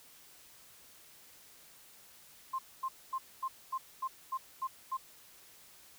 sine tone bursts, 1054 Hz, C6, 12 cents sharp, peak -32 dBFS, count 9, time 2.53-4.972 s, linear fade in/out 10 ms, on 58 ms, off 240 ms, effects white hiss -58 dBFS RMS until 5.98 s

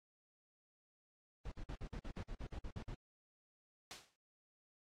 brown noise bursts, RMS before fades -45 dBFS, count 13, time 1.45-2.946 s, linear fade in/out 5 ms, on 68 ms, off 51 ms
white noise with exponential decay, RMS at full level -43 dBFS, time 3.91-4.16 s, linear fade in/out 0 ms, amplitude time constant 53 ms
effects low-pass 6000 Hz 12 dB/octave + AAC 48 kbps

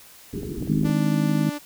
white low-pass noise, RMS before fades -31 dBFS, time 0.33-0.88 s, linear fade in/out 2 ms, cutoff 420 Hz, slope 96 dB/octave
clicks, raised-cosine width 2 ms, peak -24 dBFS, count 5, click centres 0.432 / 0.625 / 0.674 / 0.833 / 0.898 s
harmonic tone, 51.9 Hz, G#1, in tune, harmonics 3 / 4 / 5 / 6, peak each -22 / -24 / -26 / -28 dBFS, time 0.68-1.5 s, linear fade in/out 10 ms
sawtooth tone, 293.7 Hz, D4, in tune, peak -25 dBFS, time 0.84-1.59 s, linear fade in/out 20 ms
effects white hiss -48 dBFS RMS until 1.65 s

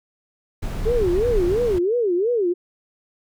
brown noise, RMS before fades -25 dBFS, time 0.62-1.79 s, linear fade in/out 10 ms
sine tone with vibrato, 411.8 Hz, G#4, 15 cents flat, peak -17 dBFS, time 0.85-2.54 s, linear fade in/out 20 ms, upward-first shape sine, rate 2.9 Hz, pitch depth 300 cents each way
effects none

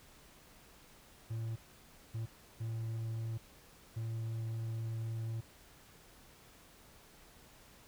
triangle tone bursts at uneven times, 113 Hz, A2, 47 cents sharp, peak -34 dBFS, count 4, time 1.3-1.56 / 2.14-2.26 / 2.6-3.38 / 3.96-5.41 s, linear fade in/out 10 ms, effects pink hiss -60 dBFS RMS until 7.87 s

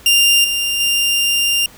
sawtooth tone with level steps, 2794 Hz, F7, in tune, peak -6 / -13 / -10 dBFS, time 0.06-1.66 s, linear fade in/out 2 ms, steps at 0.44 / 0.8 s, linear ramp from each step 5 ms, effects pink hiss -42 dBFS RMS until 1.77 s

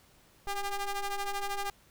sawtooth ring-modulated tone, 400.6 Hz, G4, 38 cents sharp, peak -25 dBFS, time 0.47-1.7 s, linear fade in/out 2 ms, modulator 407 Hz, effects pink hiss -62 dBFS RMS until 1.9 s

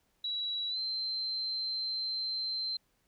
sine tone with pitch glide, 3907 to 4113 Hz, B7 to C8, -19 to -30 cents, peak -32 dBFS, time 0.24-2.77 s, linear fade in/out 5 ms, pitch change +89 cents, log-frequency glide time 0.69-0.78 s, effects pink hiss -74 dBFS RMS until 3.07 s

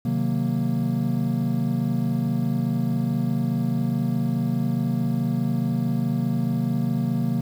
triangle chord, C half-diminished seventh, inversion none, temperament equal, 130.81 / 155.56 / 185 / 233.1 Hz, C3 / Eb3 / Gb3 / Bb3, 0 / 0 / 0 / 0 cents, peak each -24 / -26 / -26 / -23 dBFS, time 0.05-7.41 s, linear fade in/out 5 ms, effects 8-bit

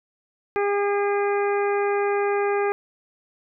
harmonic tone with a mistuned harmonic, 405.2 Hz, G#4, 43 cents flat, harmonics 1 / 2 / 3 / 4 / 5 / 6, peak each -21 / -27 / -31 / -33 / -35 / -37 dBFS, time 0.56-2.72 s, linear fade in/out 0 ms, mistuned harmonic 5, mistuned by +16 cents, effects none

